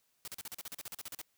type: noise bursts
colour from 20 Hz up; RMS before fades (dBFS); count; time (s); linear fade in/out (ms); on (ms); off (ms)
white; -43; 15; 0.25-1.215; 0; 27; 40
effects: white hiss -75 dBFS RMS until 1.37 s